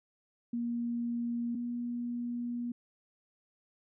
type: tone pair in turn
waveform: sine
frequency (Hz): 236.7 / 240.1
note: A#3 / B3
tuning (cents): +27 / -49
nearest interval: unison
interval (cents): 24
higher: second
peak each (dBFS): -31 / -33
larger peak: first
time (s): 0.53-1.55 / 1.55-2.72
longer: second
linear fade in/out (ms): 5
effects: none